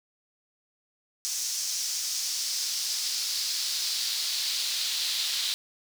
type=noise with high-pass filter sweep; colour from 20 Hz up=brown; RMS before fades=-30 dBFS; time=1.25-5.54 s; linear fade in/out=0 ms; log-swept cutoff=5900 to 3900 Hz; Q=2.7; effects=none